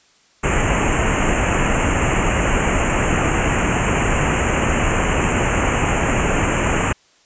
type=band-stop noise; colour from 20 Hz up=pink; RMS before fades=-17 dBFS; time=0.43-6.93 s; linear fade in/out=10 ms; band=2900 to 6700 Hz; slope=96 dB/octave; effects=white hiss -55 dBFS RMS until 7.25 s + resampled to 16000 Hz